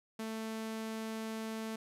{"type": "tone", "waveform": "sawtooth", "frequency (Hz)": 221.5, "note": "A3", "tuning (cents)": 12, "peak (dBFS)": -34, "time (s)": [0.19, 1.76], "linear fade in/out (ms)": 5, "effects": ["resampled to 32000 Hz", "12-bit"]}